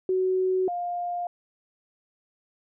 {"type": "tone pair in turn", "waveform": "sine", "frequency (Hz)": [373, 704.1], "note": ["F#4", "F5"], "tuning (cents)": [14, 14], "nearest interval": "major seventh", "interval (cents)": 1100, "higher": "second", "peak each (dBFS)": [-21, -27], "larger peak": "first", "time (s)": [[0.09, 0.68], [0.68, 1.27]], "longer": "neither", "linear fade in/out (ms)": 2, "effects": []}